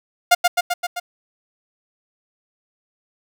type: tone with echo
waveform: sawtooth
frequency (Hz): 707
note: F5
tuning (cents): +21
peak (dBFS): -5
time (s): 0.31-0.35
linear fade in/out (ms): 10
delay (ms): 130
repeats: 5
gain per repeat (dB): -3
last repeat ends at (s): 1
effects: none